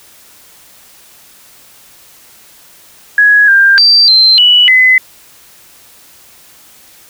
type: tone with pitch steps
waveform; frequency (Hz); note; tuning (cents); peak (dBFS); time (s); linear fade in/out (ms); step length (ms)
sine; 1671 / 1593 / 4680 / 4114 / 2949 / 2026; G#6 / G6 / D8 / C8 / F#7 / B6; +10 / +27 / -7 / -30 / -6 / +44; -3; 3.18-4.98; 2; 300
effects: white hiss -41 dBFS RMS until 7.09 s